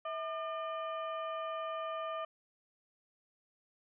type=harmonic tone with a mistuned harmonic; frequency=603 Hz; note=D5; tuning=46 cents sharp; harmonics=1 / 2 / 3 / 4 / 5; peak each=-39 / -39 / -53 / -54 / -53 dBFS; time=0.05-2.25 s; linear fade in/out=5 ms; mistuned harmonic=1; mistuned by=+120 cents; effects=none